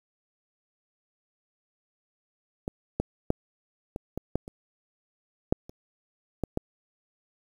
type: clicks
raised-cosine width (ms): 2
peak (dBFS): -17 / -12 / -9 / -20 / -18 / -12 / -26 / -7 / -30 / -14 / -13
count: 11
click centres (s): 2.679 / 3 / 3.304 / 3.961 / 4.176 / 4.356 / 4.479 / 5.525 / 5.695 / 6.437 / 6.574
effects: 8-bit